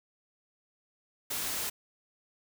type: noise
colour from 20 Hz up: white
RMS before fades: -34 dBFS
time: 1.3-1.7 s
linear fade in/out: 10 ms
effects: none